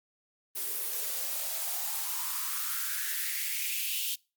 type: noise with high-pass filter sweep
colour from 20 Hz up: blue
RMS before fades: -33 dBFS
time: 0.55-4.16 s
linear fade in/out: 20 ms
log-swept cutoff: 350 to 3200 Hz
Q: 4.7
effects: noise-tail reverb RT60 0.3 s tail -24 dB re dry + Opus 32 kbps